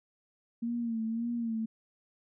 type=tone with vibrato; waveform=sine; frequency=230 Hz; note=A#3; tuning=23 cents flat; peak=-30 dBFS; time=0.62-1.66 s; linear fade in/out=10 ms; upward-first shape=sine; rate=1.8 Hz; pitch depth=59 cents each way; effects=none